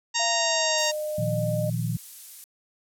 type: harmonic tone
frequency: 930 Hz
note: A#5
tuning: 4 cents flat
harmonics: 1 / 2 / 3 / 4 / 5 / 6 / 7 / 8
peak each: -31 / -31 / -31 / -31 / -31 / -31 / -31 / -31 dBFS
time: 0.14-0.92 s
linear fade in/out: 20 ms
type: tone with pitch glide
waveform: sine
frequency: 683 to 608.5 Hz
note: F5 to D#5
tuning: -39 to -39 cents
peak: -27 dBFS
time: 0.19-1.7 s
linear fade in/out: 10 ms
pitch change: -200 cents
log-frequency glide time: 0.32-0.88 s
type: noise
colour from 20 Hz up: violet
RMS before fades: -38 dBFS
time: 0.78-2.44 s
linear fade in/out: 0 ms
type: chord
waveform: sine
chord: Bb suspended fourth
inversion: none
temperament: just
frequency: 116.54 / 155.39 / 174.81 Hz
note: Bb2 / Eb3 / F3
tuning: 0 / -2 / +2 cents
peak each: -27 / -30 / -31 dBFS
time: 1.18-1.97 s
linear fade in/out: 5 ms
effects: low-pass 12000 Hz 12 dB/octave